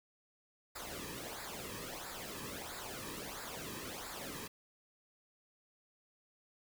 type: noise with flanger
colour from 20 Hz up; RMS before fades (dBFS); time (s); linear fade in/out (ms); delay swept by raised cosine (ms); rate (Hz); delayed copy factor
pink; -45; 0.75-4.48; 10; 0.33 to 1.43; 1.5; -0.7
effects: none